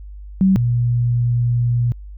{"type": "tone pair in turn", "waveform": "sine", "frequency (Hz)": [190.8, 120.2], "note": ["G3", "B2"], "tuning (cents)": [-47, -46], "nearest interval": "minor sixth", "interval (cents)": 799, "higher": "first", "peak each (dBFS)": [-10, -14], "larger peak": "first", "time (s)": [[0.41, 0.56], [0.56, 1.92]], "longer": "second", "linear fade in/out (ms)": 0, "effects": ["added 50 Hz sine -32 dBFS peak until 2.17 s"]}